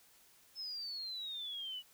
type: exponential sweep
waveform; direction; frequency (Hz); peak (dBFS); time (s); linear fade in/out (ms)
sine; down; 5274 to 2920; -40; 0.55-1.83; 50
effects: white hiss -65 dBFS RMS until 1.93 s